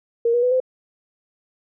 sine tone with pitch steps, 466.2 / 481.5 / 497.4 / 513.7 Hz, A#4 / B4 / B4 / C5, 0 / -44 / +12 / -32 cents, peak -15 dBFS, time 0.25-0.602 s, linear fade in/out 5 ms, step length 88 ms, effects none

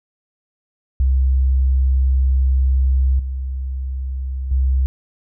sine tone with level steps, 65.6 Hz, C2, 5 cents sharp, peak -12 / -21 / -13 dBFS, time 1-4.86 s, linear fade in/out 0 ms, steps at 3.19 / 4.51 s, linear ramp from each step 5 ms, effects none

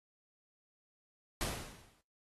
pink noise with exponential decay, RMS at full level -34 dBFS, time 1.41-2.01 s, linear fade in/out 0 ms, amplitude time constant 130 ms, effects noise-tail reverb RT60 0.3 s tail -22 dB re dry + AAC 32 kbps

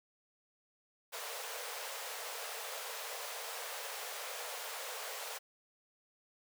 pink high-pass noise, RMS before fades -43 dBFS, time 1.12-5.39 s, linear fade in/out 20 ms, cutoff 440 Hz, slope 96 dB/octave, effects none

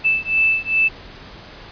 sine beating tone pair, 2636 / 2638.5 Hz, E7 / E7, -1 / +1 cents, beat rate 2.5 Hz, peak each -18 dBFS, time 0.04-0.89 s, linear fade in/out 20 ms, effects pink hiss -39 dBFS RMS until 1.71 s + resampled to 11025 Hz

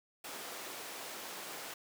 pink high-pass noise, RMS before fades -45 dBFS, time 0.24-1.74 s, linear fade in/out 5 ms, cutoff 410 Hz, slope 12 dB/octave, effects none

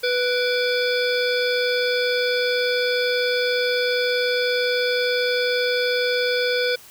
harmonic tone with a mistuned harmonic, 493.9 Hz, B4, in tune, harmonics 1 / 3 / 5 / 7 / 9 / 10, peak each -21 / -26 / -28 / -29 / -31 / -31 dBFS, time 0.03-6.76 s, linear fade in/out 10 ms, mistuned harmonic 5, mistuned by -100 cents, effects white hiss -46 dBFS RMS until 6.9 s

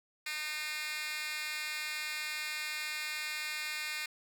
10% pulse tone with high-pass filter, 304.7 Hz, D#4, 36 cents flat, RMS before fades -38 dBFS, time 0.26-4.06 s, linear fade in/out 5 ms, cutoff 2500 Hz, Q 3, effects none

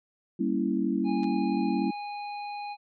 sine chord, G diminished seventh, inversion none, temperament equal, 196 / 233.1 / 277.2 / 329.6 Hz, G3 / Bb3 / Db4 / Fb4, 0 / 0 / 0 / 0 cents, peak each -30 dBFS, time 0.39-1.91 s, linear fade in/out 10 ms
harmonic tone, 823 Hz, G#5, 16 cents flat, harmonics 1 / 3 / 5, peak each -34 / -44 / -48 dBFS, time 1.04-2.77 s, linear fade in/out 50 ms
clicks, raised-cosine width 0.2 ms, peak -30 dBFS, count 2, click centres 1.233 / 1.242 s
effects none

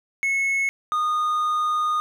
triangle tone pair in turn, 2190 / 1229.1 Hz, C#7 / D#6, -22 / -22 cents, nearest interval minor seventh, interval 1000 cents, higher first, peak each -18 dBFS, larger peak neither, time 0.23-0.69 / 0.92-2 s, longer second, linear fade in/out 0 ms, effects none

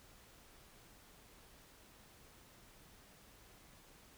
silence, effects pink hiss -62 dBFS RMS until 4.17 s

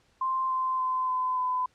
sine tone with pitch steps, 1046.5 / 1036.9 / 1027.3 / 1017.9 / 1008.5 Hz, C6 / C6 / C6 / C6 / B5, 0 / -16 / -32 / -48 / +36 cents, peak -25 dBFS, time 0.21-1.66 s, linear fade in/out 5 ms, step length 290 ms, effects pink hiss -66 dBFS RMS until 1.74 s + low-pass 7000 Hz 12 dB/octave

